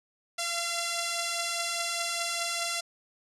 5% pulse beating tone pair, 680 / 684.9 Hz, F5 / F5, -46 / -34 cents, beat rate 4.9 Hz, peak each -25 / -19 dBFS, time 0.38-2.81 s, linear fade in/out 10 ms, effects resampled to 32000 Hz

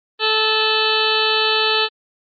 harmonic tone, 436.5 Hz, A4, 14 cents flat, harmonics 1 / 2 / 3 / 4 / 6 / 7 / 8 / 9 / 10, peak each -22 / -25 / -24 / -25 / -23 / -22 / -25 / -23 / -25 dBFS, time 0.19-1.89 s, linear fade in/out 50 ms, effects Opus 32 kbps

